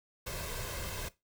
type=noise with comb filter; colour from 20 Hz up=pink; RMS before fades=-39 dBFS; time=0.26-1.09 s; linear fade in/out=10 ms; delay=1.9 ms; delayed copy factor=+0.65; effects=noise-tail reverb RT60 0.2 s tail -17 dB re dry